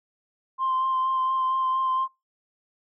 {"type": "tone with vibrato", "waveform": "sine", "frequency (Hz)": 1046.5, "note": "C6", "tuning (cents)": 0, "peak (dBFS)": -21, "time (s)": [0.58, 2.08], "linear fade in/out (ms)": 50, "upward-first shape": "sine", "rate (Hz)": 4.3, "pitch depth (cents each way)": 15, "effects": ["noise-tail reverb RT60 0.2 s tail -19 dB re dry", "tanh soft clip ceiling -18 dBFS"]}